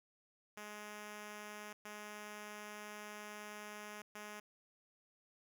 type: tone bursts at uneven times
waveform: 5% pulse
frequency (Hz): 209.6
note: G#3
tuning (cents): +16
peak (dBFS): -36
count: 3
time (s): 0.57-1.73 / 1.85-4.02 / 4.15-4.4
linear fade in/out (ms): 5
effects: none